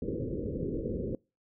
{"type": "low-pass noise", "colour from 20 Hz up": "white", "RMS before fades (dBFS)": -34, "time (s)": [0.02, 1.15], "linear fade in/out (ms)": 2, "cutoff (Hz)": 520, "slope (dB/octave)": 96, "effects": ["noise-tail reverb RT60 0.3 s tail -26 dB re dry"]}